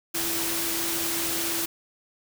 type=tone in noise; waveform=sine; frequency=334.4 Hz; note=E4; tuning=25 cents sharp; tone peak=-34 dBFS; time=0.14-1.66 s; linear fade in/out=10 ms; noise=white; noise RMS=-28 dBFS; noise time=0.14-1.66 s; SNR=-9 dB; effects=none